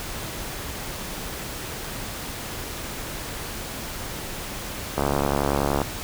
click train, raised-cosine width 1 ms, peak -8 dBFS, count 60, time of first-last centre 4.98-5.817 s, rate 70.5 Hz, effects pink hiss -33 dBFS RMS until 6.03 s

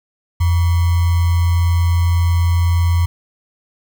sine tone with sample-and-hold, 85.9 Hz, F2, 28 cents flat, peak -11 dBFS, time 0.4-3.06 s, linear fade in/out 10 ms, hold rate 1050 Hz, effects none

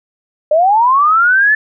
sine linear sweep, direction up, 587.3 to 1760 Hz, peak -7 dBFS, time 0.51-1.55 s, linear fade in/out 5 ms, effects none

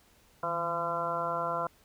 harmonic tone with a mistuned harmonic, 170 Hz, F3, 46 cents flat, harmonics 1 / 2 / 3 / 4 / 5 / 6 / 7 / 8, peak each -43 / -46 / -37 / -35 / -45 / -34 / -42 / -35 dBFS, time 0.43-1.67 s, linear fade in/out 2 ms, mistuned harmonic 1, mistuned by -92 cents, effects pink hiss -63 dBFS RMS until 1.84 s

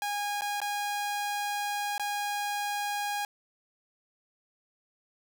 sawtooth tone with dropouts, 820 Hz, G#5, 22 cents flat, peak -26 dBFS, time 0.02-3.25 s, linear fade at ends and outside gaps 1 ms, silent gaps 0.41-0.419 / 0.603-0.616 / 1.98-1.996 s, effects none

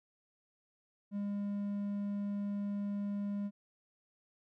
triangle tone, 202.7 Hz, G#3, 42 cents flat, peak -32 dBFS, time 1.11-3.51 s, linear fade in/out 50 ms, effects none

